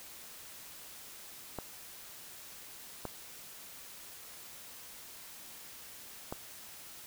clicks, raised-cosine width 1 ms, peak -23 dBFS, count 3, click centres 1.587 / 3.053 / 6.325 s, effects white hiss -50 dBFS RMS until 7.06 s

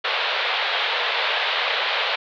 white band-pass noise, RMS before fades -23 dBFS, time 0.04-2.16 s, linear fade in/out 10 ms, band 460 to 3900 Hz, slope 48 dB/octave, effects none

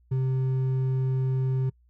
triangle tone with hard clipping, 130.81 Hz, C3, in tune, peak -24 dBFS, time 0.11-1.7 s, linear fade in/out 10 ms, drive 8 dB, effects noise-tail reverb RT60 0.1 s tail -26 dB re dry + added 60 Hz sine -58 dBFS peak until 1.89 s

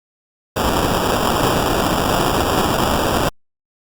white noise with sample-and-hold, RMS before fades -17 dBFS, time 0.56-3.29 s, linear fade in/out 5 ms, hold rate 2100 Hz, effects Opus 48 kbps

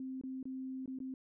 sine tone with dropouts, 261.6 Hz, C4, in tune, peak -39 dBFS, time 0-1.14 s, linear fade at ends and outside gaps 2 ms, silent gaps 0.213-0.236 / 0.429-0.454 / 0.859-0.877 / 0.988-1.002 s, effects none

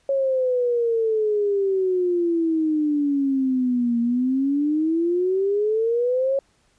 sine exponential two-way sweep, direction down then up, 552 to 233.1 to 552 Hz, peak -18 dBFS, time 0.09-6.39 s, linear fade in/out 2 ms, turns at 4 s, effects pink hiss -63 dBFS RMS until 6.78 s + resampled to 22050 Hz

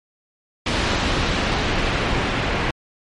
pink noise with low-pass filter sweep, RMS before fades -21 dBFS, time 0.66-2.71 s, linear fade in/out 5 ms, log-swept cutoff 4200 to 2600 Hz, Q 0.99, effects MP3 48 kbps

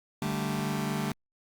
sawtooth chord, D suspended fourth, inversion none, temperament just, 146.83 / 195.78 / 220.2 Hz, D3 / G3 / A3, 0 / -2 / +2 cents, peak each -29 dBFS, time 0.22-1.12 s, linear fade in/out 2 ms, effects Opus 48 kbps

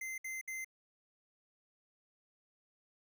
square tone bursts, 2074 Hz, C7, 16 cents flat, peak -40 dBFS, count 3, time 0.01-0.646 s, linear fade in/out 5 ms, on 170 ms, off 63 ms, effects none

